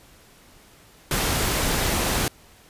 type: noise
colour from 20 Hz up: pink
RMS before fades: -23 dBFS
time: 1.11-2.28 s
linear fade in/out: 2 ms
effects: pink hiss -52 dBFS RMS until 2.69 s + resampled to 32000 Hz